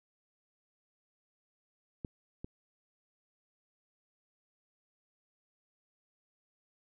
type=clicks; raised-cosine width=3 ms; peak=-25 / -28 dBFS; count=2; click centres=2.048 / 2.445 s; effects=none